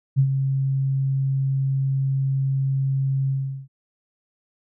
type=tone with ADSR envelope; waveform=sine; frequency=135.3 Hz; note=C#3; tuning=42 cents flat; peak=-12 dBFS; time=0.16-3.68 s; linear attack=31 ms; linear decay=75 ms; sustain=-7 dB; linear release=390 ms; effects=none